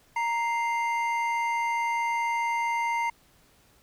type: tone pair together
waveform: triangle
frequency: 932.3 / 2093 Hz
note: A#5 / C7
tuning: 0 / 0 cents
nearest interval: octave + major second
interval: 1400 cents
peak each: -24 / -29 dBFS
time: 0.16-3.1 s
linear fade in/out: 5 ms
effects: pink hiss -61 dBFS RMS until 3.82 s

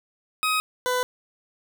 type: tone pair in turn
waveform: 20% pulse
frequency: 1260 / 500 Hz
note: D#6 / B4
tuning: +21 / +21 cents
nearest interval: octave + major third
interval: 1600 cents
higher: first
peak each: -16 / -17 dBFS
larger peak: first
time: 0.43-0.6 / 0.86-1.03 s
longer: neither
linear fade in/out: 0 ms
effects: none

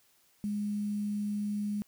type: tone with quantisation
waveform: sine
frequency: 206.8 Hz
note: G#3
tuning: 7 cents flat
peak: -30 dBFS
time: 0.44-1.82 s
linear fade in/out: 0 ms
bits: 9
effects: white hiss -67 dBFS RMS until 1.87 s

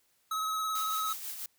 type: tone with vibrato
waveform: square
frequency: 1282 Hz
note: E6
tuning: 49 cents flat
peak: -31 dBFS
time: 0.31-1.13 s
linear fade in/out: 5 ms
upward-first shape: sine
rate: 18 Hz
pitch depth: 20 cents each way
type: noise with tremolo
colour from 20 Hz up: blue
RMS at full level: -38 dBFS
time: 0.75-1.46 s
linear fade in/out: 2 ms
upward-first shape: sine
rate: 6.1 Hz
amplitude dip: 45%
effects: white hiss -71 dBFS RMS until 1.58 s

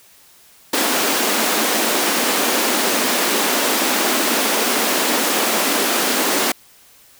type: high-pass noise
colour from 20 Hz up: pink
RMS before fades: -18 dBFS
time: 0.73-6.52 s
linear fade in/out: 5 ms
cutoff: 220 Hz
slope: 48 dB/octave
effects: white hiss -49 dBFS RMS until 7.19 s

